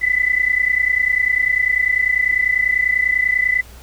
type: tone pair together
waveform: sine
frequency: 1986.9 / 2017 Hz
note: B6 / B6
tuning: +10 / +36 cents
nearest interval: unison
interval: 26 cents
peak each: -17 dBFS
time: 0.01-3.62 s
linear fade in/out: 20 ms
effects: added 60 Hz sine -39 dBFS peak until 3.82 s + pink hiss -44 dBFS RMS until 3.82 s